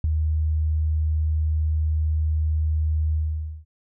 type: tone with ADSR envelope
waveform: sine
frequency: 77.78 Hz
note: D#2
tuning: in tune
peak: -15 dBFS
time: 0.04-3.65 s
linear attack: 3 ms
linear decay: 9 ms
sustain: -4 dB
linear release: 510 ms
effects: none

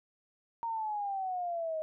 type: exponential sweep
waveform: sine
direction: down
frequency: 932.3 to 622 Hz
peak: -32 dBFS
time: 0.63-1.82 s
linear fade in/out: 0 ms
effects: none

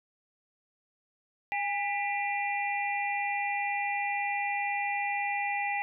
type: tone cluster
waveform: sine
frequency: 814 / 1981 / 2386 / 2700 Hz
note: G#5 / B6 / D7 / E7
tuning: -35 / +5 / +27 / +41 cents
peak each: -31 / -34 / -35 / -40 dBFS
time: 1.52-5.82 s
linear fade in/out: 0 ms
effects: none

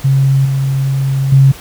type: tone with level steps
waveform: sine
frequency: 135.6 Hz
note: C#3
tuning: 38 cents flat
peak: -7 / -11 / -3 dBFS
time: 0.04-1.52 s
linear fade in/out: 10 ms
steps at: 0.45 / 1.32 s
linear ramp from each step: 5 ms
effects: pink hiss -33 dBFS RMS until 1.6 s

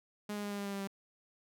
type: tone with pitch steps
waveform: sawtooth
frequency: 207.7 / 206 / 204.4 / 202.7 / 201.1 / 199.47 / 197.86 / 196.27 Hz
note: G#3 / G#3 / G#3 / G#3 / G3 / G3 / G3 / G3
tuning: 0 / -14 / -27 / -42 / +44 / +30 / +16 / +2 cents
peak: -33 dBFS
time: 0.29-0.874 s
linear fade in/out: 5 ms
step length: 73 ms
effects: none

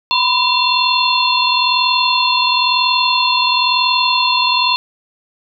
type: tone cluster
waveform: sine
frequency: 983 / 1024 / 2725 / 3514 / 4256 Hz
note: B5 / C6 / F7 / A7 / C8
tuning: -8 / -38 / -43 / -3 / +29 cents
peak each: -18 dBFS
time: 0.11-4.76 s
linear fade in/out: 0 ms
effects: none

